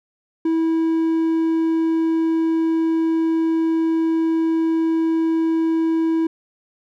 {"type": "tone", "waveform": "triangle", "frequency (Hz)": 325.5, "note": "E4", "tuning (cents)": -22, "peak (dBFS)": -14, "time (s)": [0.45, 6.27], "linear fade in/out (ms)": 5, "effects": []}